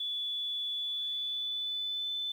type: tone with pitch glide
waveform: sine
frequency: 3441 to 3515 Hz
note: A7 to A7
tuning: -39 to -2 cents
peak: -32 dBFS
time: 0-2.32 s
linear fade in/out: 5 ms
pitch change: +37 cents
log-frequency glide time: 0.74-2.12 s
effects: 10-bit